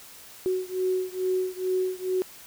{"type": "beating tone pair", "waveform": "sine", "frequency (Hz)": [370, 372.3], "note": ["F#4", "F#4"], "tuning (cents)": [0, 11], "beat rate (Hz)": 2.3, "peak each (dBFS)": [-27, -28], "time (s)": [0.46, 2.22], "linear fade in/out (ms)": 0, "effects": ["white hiss -47 dBFS RMS until 2.46 s"]}